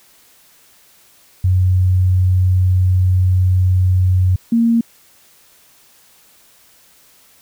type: tone pair in turn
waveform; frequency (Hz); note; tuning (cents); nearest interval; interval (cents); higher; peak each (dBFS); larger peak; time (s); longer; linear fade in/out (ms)
sine; 92.1 / 231.4; F#2 / A#3; -7 / -13; octave + major third; 1594; second; -10; neither; 1.44-4.36 / 4.52-4.81; first; 5
effects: white hiss -50 dBFS RMS until 7.41 s